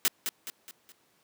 white noise with echo, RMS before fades -24 dBFS, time 0.05-0.08 s, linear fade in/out 0 ms, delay 210 ms, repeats 4, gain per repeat -7 dB, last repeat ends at 0.92 s, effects pink hiss -67 dBFS RMS until 1.23 s + high-pass 200 Hz 12 dB/octave

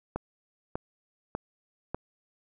click train, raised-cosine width 1 ms, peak -17 dBFS, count 4, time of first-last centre 0.16-1.946 s, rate 1.68 Hz, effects none

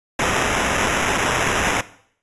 white noise with sample-and-hold, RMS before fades -20 dBFS, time 0.19-1.81 s, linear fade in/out 2 ms, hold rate 4410 Hz, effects noise-tail reverb RT60 0.6 s tail -17 dB re dry + resampled to 24000 Hz

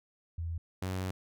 sine / sawtooth tone pair in turn, 83.4 / 93.36 Hz, E2 / F#2, +21 / +16 cents, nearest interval major second, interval 195 cents, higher second, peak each -33 / -29 dBFS, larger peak second, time 0.38-0.58 / 0.82-1.11 s, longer second, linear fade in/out 5 ms, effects none

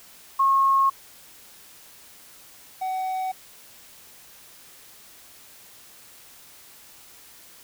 sine / triangle tone pair in turn, 1086 / 751.5 Hz, C#6 / F#5, -36 / +27 cents, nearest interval tritone, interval 637 cents, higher first, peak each -16 / -23 dBFS, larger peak first, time 0.39-0.9 / 2.81-3.32 s, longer neither, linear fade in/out 10 ms, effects white hiss -49 dBFS RMS until 7.63 s

